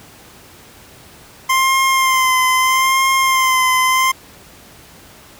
25% pulse tone with vibrato, 1046.5 Hz, C6, in tune, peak -8 dBFS, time 1.49-4.12 s, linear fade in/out 10 ms, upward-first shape sine, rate 0.78 Hz, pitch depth 32 cents each way, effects pink hiss -42 dBFS RMS until 5.39 s + high-pass 60 Hz 12 dB/octave

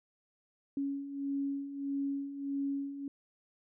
sine beating tone pair, 277.2 / 278.8 Hz, C#4 / C#4, 0 / +10 cents, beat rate 1.6 Hz, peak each -40 / -34 dBFS, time 0.77-3.08 s, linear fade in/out 2 ms, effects none

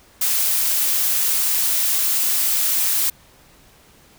blue noise, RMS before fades -19 dBFS, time 0.21-3.1 s, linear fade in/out 5 ms, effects pink hiss -51 dBFS RMS until 4.18 s

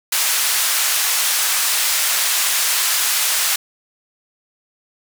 white band-pass noise, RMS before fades -18 dBFS, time 0.12-3.56 s, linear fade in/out 5 ms, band 1000 to 13000 Hz, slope 12 dB/octave, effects none

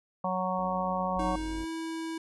harmonic tone, 185 Hz, F#3, in tune, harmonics 1 / 3 / 4 / 5 / 6, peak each -34 / -34 / -34 / -34 / -34 dBFS, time 0.24-1.36 s, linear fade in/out 5 ms
click train, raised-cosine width 2 ms, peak -36 dBFS, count 94, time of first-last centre 0.59-1.641 s, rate 88.5 Hz
sine tone, 50 Hz, G1, 35 cents sharp, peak -36 dBFS, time 1.14-1.66 s, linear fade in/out 50 ms
square tone with pitch glide, 311.1 to 325.4 Hz, D#4 to E4, 0 to -22 cents, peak -34 dBFS, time 1.19-2.18 s, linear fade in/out 5 ms, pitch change +78 cents, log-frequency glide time 1.31-1.68 s
effects resampled to 24000 Hz

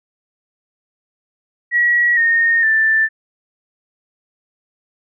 sine tone with pitch steps, 1919 / 1843 / 1769.9 Hz, A#6 / A#6 / A6, +50 / -20 / +10 cents, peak -11 dBFS, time 1.71-3.09 s, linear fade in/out 50 ms, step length 460 ms, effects none

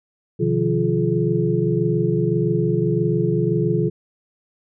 sine tone cluster, 128.1 / 154 / 175.7 / 348.1 / 425.4 Hz, C3 / D#3 / F3 / F4 / G#4, -36 / -17 / +11 / -6 / +42 cents, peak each -23 dBFS, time 0.39-3.9 s, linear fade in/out 20 ms, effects none

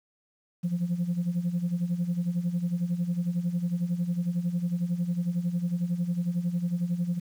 sine tone with tremolo, 174.61 Hz, F3, in tune, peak -21 dBFS, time 0.63-7.2 s, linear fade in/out 20 ms, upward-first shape sine, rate 11 Hz, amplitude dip 75%, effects tanh soft clip ceiling -21 dBFS + 9-bit

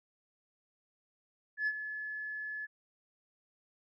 sine tone with ADSR envelope, 1716 Hz, A6, 44 cents flat, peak -26 dBFS, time 1.57-2.67 s, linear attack 100 ms, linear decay 50 ms, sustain -11 dB, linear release 27 ms, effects tanh soft clip ceiling -26 dBFS

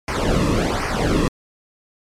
brown noise with flanger, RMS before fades -19 dBFS, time 0.08-1.28 s, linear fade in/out 2 ms, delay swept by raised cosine 0.26 to 1.36 ms, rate 1.3 Hz, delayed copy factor -0.8, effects low-pass 9000 Hz 12 dB/octave + MP3 96 kbps

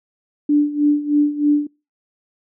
sine tone with tremolo, 293.7 Hz, D4, in tune, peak -10 dBFS, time 0.49-1.67 s, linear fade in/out 5 ms, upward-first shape sine, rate 3.2 Hz, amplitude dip 80%, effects noise-tail reverb RT60 0.3 s tail -26 dB re dry

